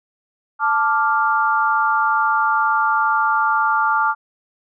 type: chord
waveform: sine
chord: D minor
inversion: second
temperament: equal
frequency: 880 / 1174.7 / 1396.9 Hz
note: A5 / D6 / F6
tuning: 0 / 0 / 0 cents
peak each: -19 dBFS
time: 0.59-4.15 s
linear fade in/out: 50 ms
effects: none